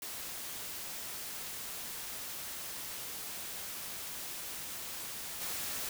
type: noise with level steps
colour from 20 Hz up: white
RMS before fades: -42 / -38 dBFS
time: 0.02-5.89 s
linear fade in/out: 2 ms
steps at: 5.4 s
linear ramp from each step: 20 ms
effects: none